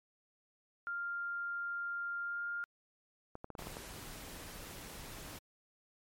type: tone with pitch glide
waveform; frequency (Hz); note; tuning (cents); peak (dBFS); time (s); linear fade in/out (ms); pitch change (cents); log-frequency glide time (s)
sine; 1396.9 to 1405.8; F6 to F6; 0 to +11; -36; 0.87-2.64; 0; +11; 2.21-2.43
type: clicks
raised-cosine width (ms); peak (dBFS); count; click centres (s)
1; -30; 8; 3.354 / 3.444 / 3.503 / 3.552 / 3.593 / 3.623 / 3.671 / 3.769
type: noise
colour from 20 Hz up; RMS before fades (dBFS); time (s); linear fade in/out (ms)
pink; -48; 3.58-5.39; 10
effects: MP3 64 kbps